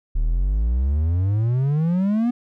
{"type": "exponential sweep", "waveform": "triangle", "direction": "up", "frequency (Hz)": [35.95, 246.9], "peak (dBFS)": -15, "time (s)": [0.15, 2.31], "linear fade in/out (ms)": 10, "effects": []}